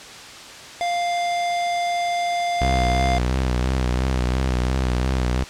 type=tone; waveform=square; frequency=698.5 Hz; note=F5; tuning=in tune; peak=-21 dBFS; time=0.81-3.18 s; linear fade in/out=0 ms
type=tone with vibrato; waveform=sawtooth; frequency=63.4 Hz; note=B1; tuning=46 cents sharp; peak=-15 dBFS; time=2.61-5.44 s; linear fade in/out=5 ms; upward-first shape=sine; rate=2.9 Hz; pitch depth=62 cents each way
effects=white hiss -38 dBFS RMS until 5.49 s + low-pass 6000 Hz 12 dB/octave